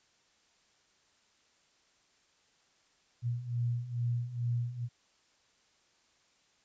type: beating tone pair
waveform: sine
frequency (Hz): 118.3 / 120.6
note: A#2 / B2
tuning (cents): +26 / -41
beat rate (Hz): 2.3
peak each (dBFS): -36 / -32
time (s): 3.22-4.89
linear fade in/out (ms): 50
effects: white hiss -69 dBFS RMS until 6.64 s + resampled to 16000 Hz